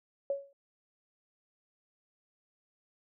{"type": "tone with exponential decay", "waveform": "sine", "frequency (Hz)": 557, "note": "C#5", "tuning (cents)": 8, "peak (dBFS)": -26, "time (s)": [0.3, 0.53], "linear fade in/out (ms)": 2, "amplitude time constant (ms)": 50, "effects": []}